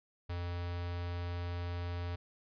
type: tone with notch filter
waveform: square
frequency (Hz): 87.31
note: F2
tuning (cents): 0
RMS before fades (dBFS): -38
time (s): 0.29-2.16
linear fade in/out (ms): 10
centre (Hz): 210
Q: 1.1
effects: resampled to 11025 Hz